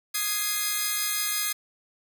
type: chord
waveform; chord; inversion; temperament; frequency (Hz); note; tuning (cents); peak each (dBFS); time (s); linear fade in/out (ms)
5% pulse; Ab major; second; equal; 1244.5 / 1661.2 / 2093; Eb6 / Ab6 / C7; 0 / 0 / 0; -19; 0.14-1.53; 10
effects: none